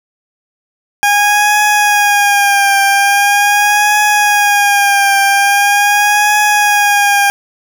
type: tone with vibrato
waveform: 20% pulse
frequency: 815 Hz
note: G#5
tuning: 33 cents flat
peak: -3 dBFS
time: 1.03-7.3 s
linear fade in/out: 0 ms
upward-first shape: triangle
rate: 0.42 Hz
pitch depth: 51 cents each way
effects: none

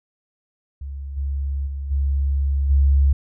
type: tone with level steps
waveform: sine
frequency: 69.3 Hz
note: C#2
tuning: in tune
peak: -28 / -21 / -25 / -17 / -12 dBFS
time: 0.81-3.13 s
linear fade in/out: 5 ms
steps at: 1.16 / 1.66 / 1.9 / 2.69 s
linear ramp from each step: 20 ms
effects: none

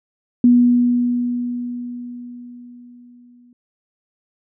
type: tone with exponential decay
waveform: sine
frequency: 243.4 Hz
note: B3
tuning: 25 cents flat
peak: -7 dBFS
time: 0.44-3.53 s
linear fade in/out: 2 ms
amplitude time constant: 670 ms
effects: none

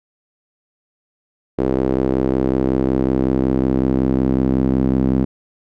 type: tone with band-pass filter sweep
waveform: sawtooth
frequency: 65.41 Hz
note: C2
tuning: in tune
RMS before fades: -17 dBFS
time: 1.58-5.25 s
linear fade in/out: 10 ms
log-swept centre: 380 to 250 Hz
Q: 2.1
effects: none

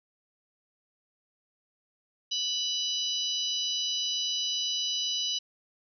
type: harmonic tone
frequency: 987.8 Hz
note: B5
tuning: in tune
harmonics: 3 / 4 / 5 / 6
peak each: -31 / -33 / -35 / -37 dBFS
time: 2.31-5.39 s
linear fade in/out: 10 ms
effects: none

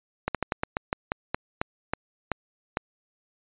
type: slowing click train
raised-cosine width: 0.5 ms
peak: -10 dBFS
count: 13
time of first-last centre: 0.28-2.771 s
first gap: 67 ms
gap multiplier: 1.19
effects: resampled to 8000 Hz

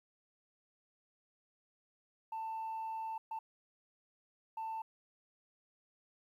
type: tone bursts at uneven times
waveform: sine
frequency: 890 Hz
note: A5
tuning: 20 cents sharp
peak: -36 dBFS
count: 3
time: 2.32-3.18 / 3.31-3.39 / 4.57-4.82 s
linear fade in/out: 5 ms
effects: tanh soft clip ceiling -36 dBFS + 12-bit

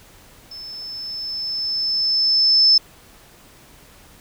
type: tone with level ramp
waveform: sine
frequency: 5260 Hz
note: E8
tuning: 5 cents flat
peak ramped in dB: -33 to -9 dBFS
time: 0.51-2.78 s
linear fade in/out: 5 ms
effects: pink hiss -48 dBFS RMS until 4.2 s

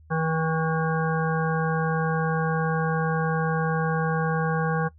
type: harmonic tone with a mistuned harmonic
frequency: 160.9 Hz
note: E3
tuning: 42 cents flat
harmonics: 1 / 3 / 5 / 7 / 9 / 10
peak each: -24 / -29 / -31 / -32 / -34 / -34 dBFS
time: 0.1-4.89 s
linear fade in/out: 20 ms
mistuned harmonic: 7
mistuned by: -21 cents
effects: noise-tail reverb RT60 0.1 s tail -20 dB re dry + added 78 Hz sine -49 dBFS peak until 4.98 s

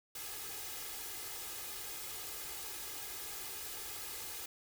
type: noise with comb filter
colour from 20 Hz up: white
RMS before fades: -44 dBFS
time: 0.15-4.46 s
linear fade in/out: 5 ms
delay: 2.4 ms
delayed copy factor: +0.7
effects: none

